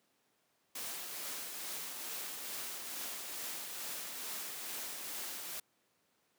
white noise with tremolo, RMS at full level -41 dBFS, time 0.75-5.6 s, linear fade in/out 5 ms, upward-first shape triangle, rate 2.3 Hz, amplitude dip 35%, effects pink hiss -75 dBFS RMS until 6.38 s + high-pass 200 Hz 12 dB/octave

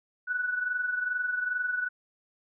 sine tone pair together, 1477.6 / 1500 Hz, F#6 / F#6, -3 / +23 cents, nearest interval unison, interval 26 cents, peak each -28 / -35 dBFS, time 0.27-1.89 s, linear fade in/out 20 ms, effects none

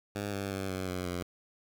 10% pulse tone with pitch steps, 101.9 / 99.11 / 96.4 / 93.77 / 91.2 / 88.71 Hz, G#2 / G2 / G2 / F#2 / F#2 / F2, -32 / +20 / -28 / +24 / -24 / +28 cents, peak -25 dBFS, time 0.15-1.23 s, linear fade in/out 10 ms, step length 180 ms, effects 9-bit

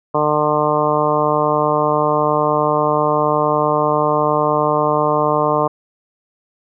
harmonic tone, 150.5 Hz, D3, 43 cents sharp, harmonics 1 / 2 / 3 / 4 / 5 / 6 / 7 / 8, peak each -25 / -24 / -20 / -19 / -23 / -23 / -19 / -25 dBFS, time 0.14-5.68 s, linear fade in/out 10 ms, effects none

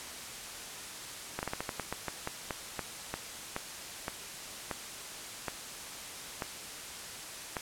slowing click train, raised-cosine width 0.5 ms, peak -18 dBFS, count 19, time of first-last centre 1.39-7.568 s, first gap 39 ms, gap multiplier 1.22, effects white hiss -43 dBFS RMS until 7.61 s + low-pass 10000 Hz 12 dB/octave

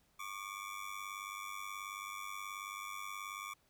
25% pulse ring-modulated tone, 1148 Hz, D6, 40 cents flat, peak -36 dBFS, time 0.19-3.54 s, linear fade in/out 10 ms, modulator 49.3 Hz, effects pink hiss -73 dBFS RMS until 3.69 s

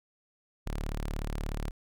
sawtooth tone, 36.71 Hz, D1, in tune, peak -28 dBFS, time 0.66-1.71 s, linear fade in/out 10 ms, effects none

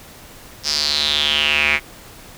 square tone with band-pass filter sweep, 74.2 Hz, D2, 18 cents sharp, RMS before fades -18 dBFS, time 0.63-1.8 s, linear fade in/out 50 ms, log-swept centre 5300 to 2200 Hz, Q 6.5, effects pink hiss -41 dBFS RMS until 2.37 s

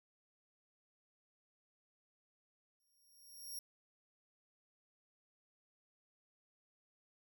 10% pulse tone with exponential growth, 5588 Hz, F8, in tune, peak -36 dBFS, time 2.8-3.59 s, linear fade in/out 2 ms, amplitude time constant 170 ms, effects none

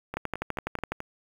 two click trains, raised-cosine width 0.5 ms, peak -14 / -19 dBFS, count 10 / 5, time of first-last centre 0.17-0.92 / 0.14-1.004 s, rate 12 / 4.63 Hz, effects 7-bit

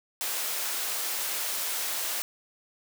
white high-pass noise, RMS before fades -31 dBFS, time 0.21-2.22 s, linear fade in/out 0 ms, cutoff 450 Hz, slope 12 dB/octave, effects none

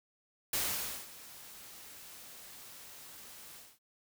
white noise with ADSR envelope, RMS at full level -32 dBFS, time 0.53-3.79 s, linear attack 4 ms, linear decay 530 ms, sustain -19 dB, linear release 230 ms, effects none

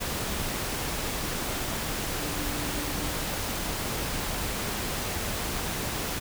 sine tone in noise, 293.7 Hz, D4, in tune, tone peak -38 dBFS, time 2.18-3.13 s, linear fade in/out 20 ms, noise pink, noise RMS -31 dBFS, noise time 0-6.2 s, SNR -10 dB, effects none

